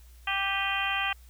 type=harmonic tone with a mistuned harmonic; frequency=392 Hz; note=G4; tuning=in tune; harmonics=2 / 3 / 4 / 5 / 6 / 7 / 8; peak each=-34 / -34 / -34 / -34 / -34 / -34 / -34 dBFS; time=0.27-1.13 s; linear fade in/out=5 ms; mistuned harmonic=6; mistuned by=+80 cents; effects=added 60 Hz sine -49 dBFS peak until 1.29 s + white hiss -61 dBFS RMS until 1.29 s